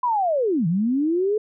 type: linear two-way sweep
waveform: sine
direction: down then up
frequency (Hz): 1019 to 155.56 to 436.2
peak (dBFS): -18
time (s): 0.03-1.38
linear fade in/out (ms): 5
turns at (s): 0.67
effects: none